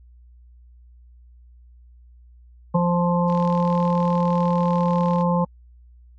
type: harmonic tone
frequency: 174.61 Hz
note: F3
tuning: in tune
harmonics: 1 / 3 / 5 / 6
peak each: -19 / -24 / -26 / -27 dBFS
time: 2.74-5.45 s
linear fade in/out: 10 ms
type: click train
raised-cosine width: 0.2 ms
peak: -25 dBFS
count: 77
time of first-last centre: 3.3-5.21 s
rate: 39.8 Hz
effects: added 60 Hz sine -46 dBFS peak until 6.18 s + AAC 48 kbps